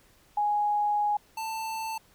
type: tone pair in turn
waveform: sine / square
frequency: 830.6 / 887.9 Hz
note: G#5 / A5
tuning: 0 / +15 cents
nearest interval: minor second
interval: 115 cents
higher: second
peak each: -23 / -32 dBFS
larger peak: first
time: 0.37-1.17 / 1.37-1.98 s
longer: first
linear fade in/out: 5 ms
effects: pink hiss -61 dBFS RMS until 2.14 s